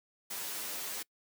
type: noise with comb filter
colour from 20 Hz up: white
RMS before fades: -39 dBFS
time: 0.3-1.03 s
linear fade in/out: 10 ms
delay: 10 ms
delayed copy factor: +0.65
effects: noise-tail reverb RT60 0.1 s tail -25 dB re dry + high-pass 200 Hz 12 dB/octave